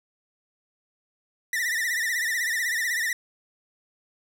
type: tone with vibrato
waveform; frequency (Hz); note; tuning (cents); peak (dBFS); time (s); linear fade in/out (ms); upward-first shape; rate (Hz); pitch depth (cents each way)
45% pulse; 1884; A#6; +18; -24; 1.53-3.13; 2; triangle; 16; 130
effects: none

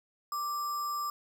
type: tone with sample-and-hold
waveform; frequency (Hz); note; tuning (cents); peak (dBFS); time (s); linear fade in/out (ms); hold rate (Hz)
sine; 1174.7; D6; 0; -31; 0.32-1.1; 2; 6300
effects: none

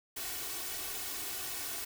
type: noise with comb filter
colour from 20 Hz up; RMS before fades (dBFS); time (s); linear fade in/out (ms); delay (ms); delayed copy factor
white; -39; 0.16-1.85; 10; 2.7; +0.75
effects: none

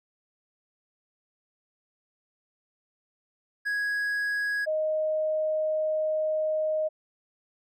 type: tone pair in turn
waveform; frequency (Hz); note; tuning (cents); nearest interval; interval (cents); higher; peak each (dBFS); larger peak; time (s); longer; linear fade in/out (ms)
triangle / sine; 1661.2 / 622.2; G#6 / D#5; 0 / 0; octave + perfect fourth; 1700; first; -24; neither; 3.65-4.66 / 4.66-6.89; second; 20
effects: none

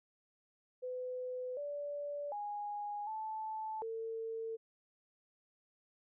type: tone with pitch steps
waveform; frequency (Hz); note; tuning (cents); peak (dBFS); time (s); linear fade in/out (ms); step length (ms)
sine; 504 / 579 / 826 / 873 / 450.5; B4 / D5 / G#5 / A5 / A4; +35 / -25 / -10 / -14 / +41; -38; 0.82-4.57; 20; 750
effects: none

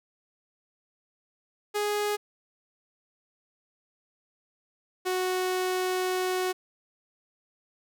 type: tone pair in turn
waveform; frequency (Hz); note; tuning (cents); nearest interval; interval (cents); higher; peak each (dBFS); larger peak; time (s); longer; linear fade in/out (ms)
sawtooth; 415.3 / 368.9; G#4 / F#4; 0 / -5; major second; 205; first; -22; neither; 1.74-2.17 / 5.05-6.53; second; 20
effects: none

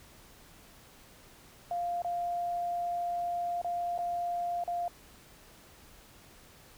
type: tone with dropouts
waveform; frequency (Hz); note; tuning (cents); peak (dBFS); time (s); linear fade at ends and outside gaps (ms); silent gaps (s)
sine; 698.5; F5; 0; -30; 1.71-4.88; 2; 2.02-2.046 / 3.616-3.645 / 3.979-3.988 / 4.638-4.677
effects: pink hiss -56 dBFS RMS until 6.77 s

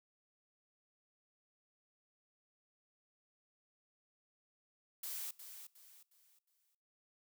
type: noise with echo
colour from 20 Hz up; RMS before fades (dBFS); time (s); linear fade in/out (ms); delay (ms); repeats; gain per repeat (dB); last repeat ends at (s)
blue; -43; 5.03-5.31; 5; 360; 4; -9; 6.75
effects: noise-tail reverb RT60 0.7 s tail -22 dB re dry

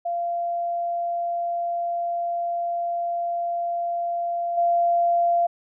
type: tone with level steps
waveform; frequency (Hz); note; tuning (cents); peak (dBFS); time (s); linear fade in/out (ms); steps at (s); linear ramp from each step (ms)
sine; 690; F5; -21; -23 / -17; 0.05-5.47; 10; 4.57; 10
effects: none

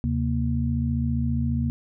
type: tone cluster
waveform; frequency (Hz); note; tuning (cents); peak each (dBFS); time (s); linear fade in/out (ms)
sine; 78.1 / 132.9 / 234.1; D#2 / C3 / A#3; +7 / +27 / +8; -26; 0.04-1.7; 0
effects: none

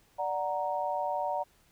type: chord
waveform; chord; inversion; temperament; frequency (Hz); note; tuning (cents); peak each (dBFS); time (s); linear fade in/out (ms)
sine; D augmented; none; equal; 587.3 / 740 / 932.3; D5 / F#5 / A#5; 0 / 0 / 0; -34 / -33 / -33; 0.18-1.44; 20
effects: pink hiss -65 dBFS RMS until 1.71 s

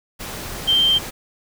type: tone in noise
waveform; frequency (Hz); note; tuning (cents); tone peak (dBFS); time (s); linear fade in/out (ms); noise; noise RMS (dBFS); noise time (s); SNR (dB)
sine; 3143; G7; +4; -13; 0.67-0.99; 20; pink; -31; 0.19-1.11; +15
effects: none

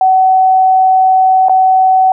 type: tone with dropouts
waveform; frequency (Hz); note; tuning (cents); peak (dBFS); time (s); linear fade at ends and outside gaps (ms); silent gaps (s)
sine; 754; F#5; +32; -5; 0.01-2.12; 2; 1.485-1.495
effects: none

